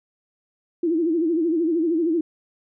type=tone with vibrato; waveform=sine; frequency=329.6 Hz; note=E4; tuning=in tune; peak=-18 dBFS; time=0.83-2.21 s; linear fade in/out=5 ms; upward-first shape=sine; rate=13 Hz; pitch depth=110 cents each way; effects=none